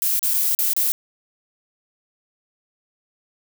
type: noise with dropouts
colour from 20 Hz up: violet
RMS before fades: -20 dBFS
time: 0.02-0.92 s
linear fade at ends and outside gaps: 0 ms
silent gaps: 0.193-0.229 / 0.337-0.341 / 0.55-0.589 / 0.734-0.765 s
effects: none